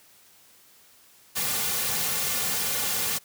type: noise with comb filter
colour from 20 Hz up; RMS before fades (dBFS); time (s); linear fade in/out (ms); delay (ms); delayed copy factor
white; -27; 1.35-3.19; 20; 3.1; -0.8
effects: white hiss -56 dBFS RMS until 3.24 s + high-pass 60 Hz 12 dB/octave